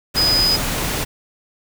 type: tone in noise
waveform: sine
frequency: 4990 Hz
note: D#8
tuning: 4 cents sharp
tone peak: -14 dBFS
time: 0.16-0.57 s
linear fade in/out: 20 ms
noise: pink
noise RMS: -22 dBFS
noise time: 0.14-1.05 s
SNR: +5 dB
effects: none